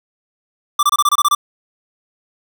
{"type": "tone bursts", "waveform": "square", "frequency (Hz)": 1174.7, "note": "D6", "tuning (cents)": 0, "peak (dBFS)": -11, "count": 9, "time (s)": [0.79, 1.35], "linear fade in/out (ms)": 5, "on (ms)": 40, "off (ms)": 25, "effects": []}